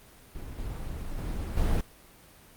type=noise with level steps; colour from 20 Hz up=brown; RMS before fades=-39 / -35 / -32 / -25 dBFS; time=0.35-1.81 s; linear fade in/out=2 ms; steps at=0.58 / 1.18 / 1.57 s; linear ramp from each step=2 ms; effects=pink hiss -54 dBFS RMS until 2.56 s + Opus 32 kbps